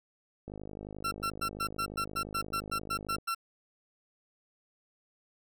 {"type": "click train", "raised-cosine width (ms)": 2, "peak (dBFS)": -29, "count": 140, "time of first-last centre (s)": [0.48, 3.184], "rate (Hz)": 51.4}
{"type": "tone bursts", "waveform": "40% pulse", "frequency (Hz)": 1354, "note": "E6", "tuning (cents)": 46, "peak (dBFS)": -29, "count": 13, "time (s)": [1.04, 3.348], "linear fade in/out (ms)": 10, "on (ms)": 76, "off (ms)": 110}
{"effects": []}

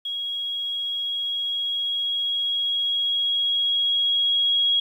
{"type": "tone with level ramp", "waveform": "sine", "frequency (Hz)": 3305, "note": "G#7", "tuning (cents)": -9, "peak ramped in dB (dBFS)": [-26, -17], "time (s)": [0.05, 4.8], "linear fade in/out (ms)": 5, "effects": ["9-bit"]}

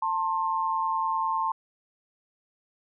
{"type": "tone pair together", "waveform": "sine", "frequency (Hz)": [892.2, 1062], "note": ["A5", "C6"], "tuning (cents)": [24, 25], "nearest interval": "minor third", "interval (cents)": 301, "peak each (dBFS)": [-27, -27], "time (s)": [0.02, 1.52], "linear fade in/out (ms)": 5, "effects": []}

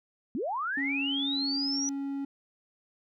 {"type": "linear sweep", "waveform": "sine", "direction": "up", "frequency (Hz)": [203.4, 5920], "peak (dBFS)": -29, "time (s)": [0.35, 1.89], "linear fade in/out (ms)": 0}
{"type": "tone", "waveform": "triangle", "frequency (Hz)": 277.2, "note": "C#4", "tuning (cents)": 0, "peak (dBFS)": -29, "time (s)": [0.77, 2.25], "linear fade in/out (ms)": 5}
{"effects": []}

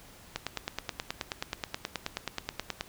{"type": "click train", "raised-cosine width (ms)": 0.2, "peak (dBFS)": -14, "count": 24, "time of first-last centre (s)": [0.36, 2.809], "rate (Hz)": 9.39, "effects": ["pink hiss -53 dBFS RMS until 2.88 s"]}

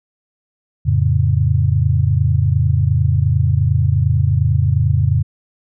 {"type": "chord", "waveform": "sine", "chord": "F augmented", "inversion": "none", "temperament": "equal", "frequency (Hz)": [87.31, 110, 138.59], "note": ["F2", "A2", "C#3"], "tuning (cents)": [0, 0, 0], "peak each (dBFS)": -16, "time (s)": [0.85, 5.23], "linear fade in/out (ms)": 20, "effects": []}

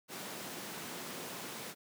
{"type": "high-pass noise", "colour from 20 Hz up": "pink", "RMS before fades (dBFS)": -44, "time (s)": [0.08, 1.75], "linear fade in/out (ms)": 50, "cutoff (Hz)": 160, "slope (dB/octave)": 24, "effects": []}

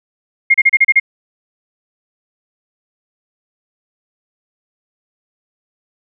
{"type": "tone bursts", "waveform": "sine", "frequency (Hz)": 2133, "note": "C7", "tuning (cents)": 33, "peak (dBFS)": -5, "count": 7, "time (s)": [0.5, 0.999], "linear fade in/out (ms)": 10, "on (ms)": 43, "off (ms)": 33, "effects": []}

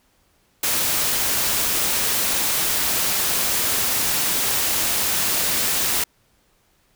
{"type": "noise", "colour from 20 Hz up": "white", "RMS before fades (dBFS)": -21, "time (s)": [0.63, 6.04], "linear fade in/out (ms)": 5, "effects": ["pink hiss -62 dBFS RMS until 6.95 s"]}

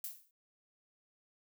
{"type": "noise with exponential decay", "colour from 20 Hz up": "violet", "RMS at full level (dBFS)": -38, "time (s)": [0.04, 0.31], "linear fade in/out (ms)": 2, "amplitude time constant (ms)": 58, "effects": []}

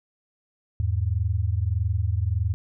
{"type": "tone pair together", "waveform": "sine", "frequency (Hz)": [82.41, 104.05], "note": ["E2", "G#2"], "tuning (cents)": [0, 4], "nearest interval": "major third", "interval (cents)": 404, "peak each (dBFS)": -24, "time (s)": [0.8, 2.54], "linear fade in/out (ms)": 0, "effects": []}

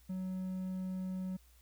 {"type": "tone", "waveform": "triangle", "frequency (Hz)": 186.3, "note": "F#3", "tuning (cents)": 12, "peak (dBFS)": -34, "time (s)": [0.09, 1.37], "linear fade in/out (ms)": 10, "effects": ["added 60 Hz sine -61 dBFS peak until 1.61 s", "white hiss -68 dBFS RMS until 1.61 s"]}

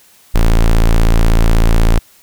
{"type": "tone", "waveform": "square", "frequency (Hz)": 28.11, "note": "A0", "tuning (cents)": 38, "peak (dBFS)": -7, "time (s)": [0.34, 1.99], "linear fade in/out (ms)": 10, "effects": ["white hiss -47 dBFS RMS until 2.22 s"]}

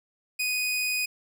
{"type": "tone", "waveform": "sawtooth", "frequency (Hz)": 2489, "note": "D#7", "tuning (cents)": 0, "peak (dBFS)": -22, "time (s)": [0.39, 1.06], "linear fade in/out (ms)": 10, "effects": []}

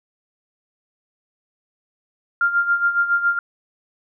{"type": "tone with tremolo", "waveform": "sine", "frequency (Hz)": 1396.9, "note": "F6", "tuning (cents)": 0, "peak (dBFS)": -13, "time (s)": [2.41, 3.39], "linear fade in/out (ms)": 2, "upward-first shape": "sine", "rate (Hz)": 7.2, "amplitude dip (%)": 70, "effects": []}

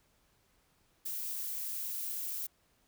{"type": "noise", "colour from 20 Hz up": "violet", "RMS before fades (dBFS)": -38, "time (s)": [1.05, 2.47], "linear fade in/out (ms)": 10, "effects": ["pink hiss -71 dBFS RMS until 2.87 s"]}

